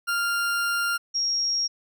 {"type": "tone pair in turn", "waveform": ["40% pulse", "sine"], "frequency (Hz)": [1396.9, 5588], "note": ["F6", "F8"], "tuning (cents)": [0, 0], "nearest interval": "2 octaves", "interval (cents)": 2400, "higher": "second", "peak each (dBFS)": -22, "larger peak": "neither", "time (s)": [[0.07, 0.98], [1.14, 1.68]], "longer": "first", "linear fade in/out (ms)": 20, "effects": []}